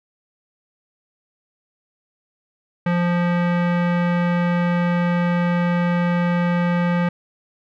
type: tone with low-pass filter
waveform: square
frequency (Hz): 174.61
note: F3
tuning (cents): 0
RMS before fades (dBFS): -19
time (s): 2.86-7.09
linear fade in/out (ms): 5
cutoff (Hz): 2000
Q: 1.5
effects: none